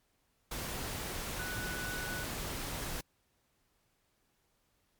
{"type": "tone in noise", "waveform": "sine", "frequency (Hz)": 1482, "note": "F#6", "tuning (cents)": 2, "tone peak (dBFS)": -40, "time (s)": [1.39, 2.24], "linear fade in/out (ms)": 5, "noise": "pink", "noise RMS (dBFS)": -39, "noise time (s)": [0.51, 3.01], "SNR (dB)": -4, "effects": ["pink hiss -75 dBFS RMS until 4.99 s", "MP3 96 kbps"]}